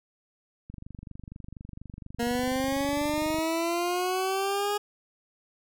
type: click train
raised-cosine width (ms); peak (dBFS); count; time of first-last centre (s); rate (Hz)
5; -29; 66; 0.7-3.386; 24.2
type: linear sweep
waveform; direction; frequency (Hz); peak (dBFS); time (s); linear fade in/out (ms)
20% pulse; up; 234.5 to 415.3; -21; 2.19-4.78; 10
effects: none